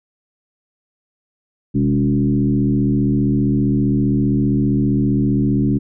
sine tone with frequency modulation, 205 Hz, G#3, 22 cents flat, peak -13 dBFS, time 1.74-5.79 s, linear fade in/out 20 ms, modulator 75.2 Hz, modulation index 1.4, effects none

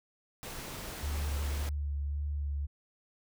pink noise, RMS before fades -42 dBFS, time 0.43-1.69 s, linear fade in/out 0 ms
sine tone with vibrato, 72.2 Hz, D2, 29 cents flat, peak -31 dBFS, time 1.02-2.67 s, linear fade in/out 20 ms, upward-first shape sine, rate 1.8 Hz, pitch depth 21 cents each way
effects none

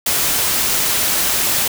white noise, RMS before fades -17 dBFS, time 0.06-1.68 s, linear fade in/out 5 ms, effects none

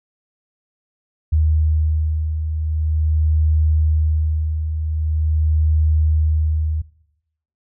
sine beating tone pair, 77.4 / 77.84 Hz, D#2 / D#2, -9 / +1 cents, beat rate 0.44 Hz, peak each -23 / -15 dBFS, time 1.32-6.82 s, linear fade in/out 10 ms, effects noise-tail reverb RT60 0.8 s tail -20 dB re dry

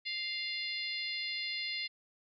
harmonic tone, 698.5 Hz, F5, in tune, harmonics 3 / 4 / 5 / 6 / 7, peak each -39 / -43 / -43 / -40 / -44 dBFS, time 0.05-1.88 s, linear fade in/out 20 ms, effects none

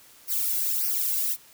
violet noise with flanger, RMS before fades -26 dBFS, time 0.27-1.37 s, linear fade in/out 50 ms, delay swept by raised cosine 0.26 to 1.66 ms, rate 1.7 Hz, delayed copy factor -1, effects white hiss -53 dBFS RMS until 1.53 s

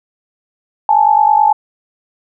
sine tone pair together, 830.6 / 880 Hz, G#5 / A5, 0 / 0 cents, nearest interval minor second, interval 100 cents, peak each -10 dBFS, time 0.89-1.53 s, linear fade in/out 2 ms, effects none

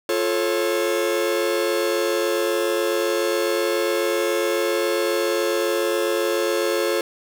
45% pulse chord, F augmented, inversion none, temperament just, 349.2 / 436.5 / 545.7 Hz, F4 / A4 / C#5, 0 / -14 / -27 cents, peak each -24 dBFS, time 0.09-7.01 s, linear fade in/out 2 ms, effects none

